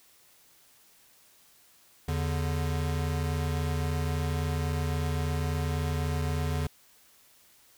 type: tone pair together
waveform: square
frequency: 81.43 / 145.1 Hz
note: E2 / D3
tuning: -21 / -21 cents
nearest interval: minor seventh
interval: 1000 cents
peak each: -30 / -32 dBFS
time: 2.08-6.67 s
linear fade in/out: 5 ms
effects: white hiss -60 dBFS RMS until 7.77 s